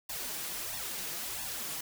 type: noise with flanger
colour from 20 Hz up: white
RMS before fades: -38 dBFS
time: 0.09-1.81 s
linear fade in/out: 5 ms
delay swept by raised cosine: 1.1 to 6.3 ms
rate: 1.5 Hz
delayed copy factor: +1
effects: none